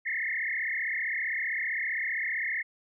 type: tone with frequency modulation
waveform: sine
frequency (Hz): 1975.5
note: B6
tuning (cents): 0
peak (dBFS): -28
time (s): 0.05-2.63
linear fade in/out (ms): 20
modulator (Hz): 35.4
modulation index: 5.7
effects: none